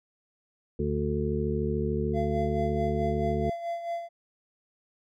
harmonic tone, 73.6 Hz, D2, 4 cents sharp, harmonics 1 / 2 / 3 / 5 / 6, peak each -32 / -32 / -32 / -32 / -32 dBFS, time 0.79-3.5 s, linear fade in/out 5 ms
triangle tone with tremolo, 682 Hz, F5, 41 cents flat, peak -26 dBFS, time 2.13-4.09 s, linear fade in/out 50 ms, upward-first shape sine, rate 4.6 Hz, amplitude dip 60%
effects none

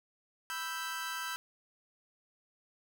sawtooth chord, E minor, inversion second, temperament equal, 987.8 / 1318.5 / 1568 Hz, B5 / E6 / G6, 0 / 0 / 0 cents, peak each -39 / -37 / -36 dBFS, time 0.5-1.36 s, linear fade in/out 0 ms, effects none

